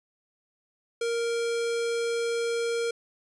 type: tone with notch filter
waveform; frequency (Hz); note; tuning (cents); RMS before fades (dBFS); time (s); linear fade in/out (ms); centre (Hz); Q
square; 466.2; A#4; 0; -28; 1.01-2.91; 5; 980; 1.6
effects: resampled to 22050 Hz